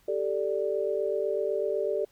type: chord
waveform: sine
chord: G suspended second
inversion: none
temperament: equal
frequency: 392 / 440 / 587.3 Hz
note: G4 / A4 / D5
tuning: 0 / 0 / 0 cents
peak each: -30 dBFS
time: 0.08-2.05 s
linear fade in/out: 5 ms
effects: pink hiss -64 dBFS RMS until 2.11 s